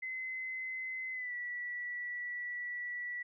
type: tone with pitch glide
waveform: sine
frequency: 2046 to 1951.4 Hz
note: C7 to B6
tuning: -39 to -21 cents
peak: -37 dBFS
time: 0.02-3.23 s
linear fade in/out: 10 ms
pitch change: -82 cents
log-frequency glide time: 1.12-1.34 s
effects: none